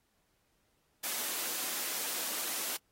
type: high-pass noise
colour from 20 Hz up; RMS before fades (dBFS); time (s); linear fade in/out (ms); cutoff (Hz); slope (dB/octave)
white; -36; 1.03-2.77; 10; 220; 24
effects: pink hiss -75 dBFS RMS until 2.91 s + AAC 48 kbps